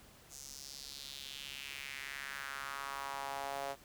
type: tone with high-pass filter sweep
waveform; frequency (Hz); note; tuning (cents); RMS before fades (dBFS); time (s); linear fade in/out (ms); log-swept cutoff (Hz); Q
sawtooth; 138.59; C#3; 0; -44; 0.29-3.76; 50; 6700 to 610; 2.8
effects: pink hiss -60 dBFS RMS until 3.84 s